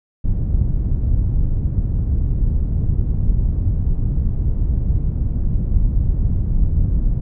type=low-pass noise; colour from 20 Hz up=pink; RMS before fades=-17 dBFS; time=0.24-7.21 s; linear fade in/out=10 ms; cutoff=110 Hz; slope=12 dB/octave; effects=none